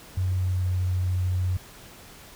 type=tone with pitch glide; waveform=sine; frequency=92.5 to 91.38 Hz; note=F#2 to F#2; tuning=0 to -21 cents; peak=-22 dBFS; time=0.17-1.57 s; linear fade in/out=5 ms; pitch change=-21 cents; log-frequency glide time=0.3-0.69 s; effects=pink hiss -47 dBFS RMS until 2.35 s